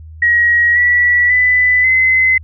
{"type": "tone with pitch steps", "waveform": "sine", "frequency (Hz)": [1899, 1946.8, 1995.7, 2046], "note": ["A#6", "B6", "B6", "C7"], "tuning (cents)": [32, -25, 18, -39], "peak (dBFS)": -8, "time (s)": [0.22, 2.38], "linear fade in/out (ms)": 5, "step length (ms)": 540, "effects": ["added 79 Hz sine -31 dBFS peak until 2.43 s"]}